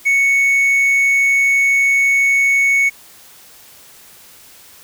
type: tone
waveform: triangle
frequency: 2217 Hz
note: C#7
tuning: in tune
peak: -9 dBFS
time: 0.05-2.9 s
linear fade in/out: 20 ms
effects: white hiss -43 dBFS RMS until 4.83 s